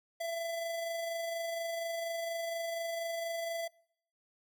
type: tone with amplitude modulation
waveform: square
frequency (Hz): 669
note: E5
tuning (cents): +25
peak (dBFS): -34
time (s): 0.2-3.68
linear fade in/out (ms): 10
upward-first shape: sine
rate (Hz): 24.2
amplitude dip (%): 30
effects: noise-tail reverb RT60 0.7 s tail -25 dB re dry